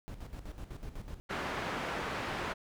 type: noise with tremolo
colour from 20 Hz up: brown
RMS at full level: -41 dBFS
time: 0.08-1.2 s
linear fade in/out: 0 ms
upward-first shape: square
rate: 8 Hz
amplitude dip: 65%
type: low-pass noise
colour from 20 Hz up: white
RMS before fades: -37 dBFS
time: 1.29-2.54 s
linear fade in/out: 20 ms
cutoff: 1600 Hz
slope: 12 dB/octave
effects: none

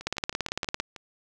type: two click trains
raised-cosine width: 0.2 ms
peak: -10 / -23 dBFS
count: 14 / 7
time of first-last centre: 0.07-0.8 / 0.01-0.962 s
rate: 17.8 / 6.3 Hz
effects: none

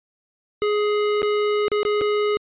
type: tone with dropouts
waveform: square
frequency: 418 Hz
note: G#4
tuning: 11 cents sharp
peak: -19 dBFS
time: 0.62-2.37 s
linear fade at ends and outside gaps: 0 ms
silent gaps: 1.219-1.229 / 1.682-1.717 / 1.831-1.851 / 2.011-2.016 s
effects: resampled to 8000 Hz

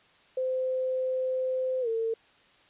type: tone with pitch glide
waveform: sine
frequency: 516 to 451.8 Hz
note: C5 to A4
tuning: -24 to +46 cents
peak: -26 dBFS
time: 0.37-2.14 s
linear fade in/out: 5 ms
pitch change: -230 cents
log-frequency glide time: 1.81-1.88 s
effects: white hiss -60 dBFS RMS until 2.69 s + resampled to 8000 Hz

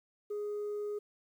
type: tone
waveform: sine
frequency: 415.3 Hz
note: G#4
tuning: in tune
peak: -32 dBFS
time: 0.3-0.99 s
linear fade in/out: 10 ms
effects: tanh soft clip ceiling -33 dBFS + 11-bit

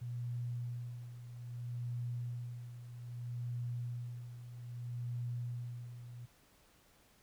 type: tone with tremolo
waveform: sine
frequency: 120.8 Hz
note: B2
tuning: 38 cents flat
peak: -36 dBFS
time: 0.01-6.26 s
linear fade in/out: 10 ms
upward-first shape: sine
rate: 0.62 Hz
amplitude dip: 70%
effects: pink hiss -67 dBFS RMS until 7.22 s

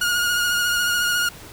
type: tone with vibrato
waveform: sawtooth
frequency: 1434 Hz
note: F6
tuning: 45 cents sharp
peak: -15 dBFS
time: 0.01-1.29 s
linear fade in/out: 5 ms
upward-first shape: triangle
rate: 14 Hz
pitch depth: 32 cents each way
effects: pink hiss -41 dBFS RMS until 1.52 s

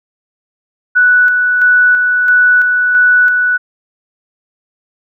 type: tone with tremolo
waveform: sine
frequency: 1480 Hz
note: F#6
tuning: in tune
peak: -5 dBFS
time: 0.95-3.58 s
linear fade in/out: 20 ms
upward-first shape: square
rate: 1.5 Hz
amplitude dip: 35%
effects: none

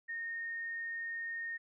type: tone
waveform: sine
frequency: 1843 Hz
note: A#6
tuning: 20 cents flat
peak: -37 dBFS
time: 0.08-1.58 s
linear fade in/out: 20 ms
effects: none

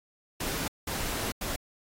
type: noise bursts at uneven times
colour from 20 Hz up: pink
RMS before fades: -33 dBFS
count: 3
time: 0.4-0.68 / 0.87-1.32 / 1.41-1.56 s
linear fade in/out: 5 ms
effects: AAC 48 kbps

